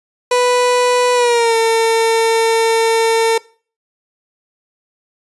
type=tone with pitch glide; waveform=30% pulse; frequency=493.9 to 452.9 Hz; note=B4 to A#4; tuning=0 to -50 cents; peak=-8 dBFS; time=0.31-3.38 s; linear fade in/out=5 ms; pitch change=-150 cents; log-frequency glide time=1.14-1.56 s; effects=noise-tail reverb RT60 0.4 s tail -21 dB re dry + resampled to 24000 Hz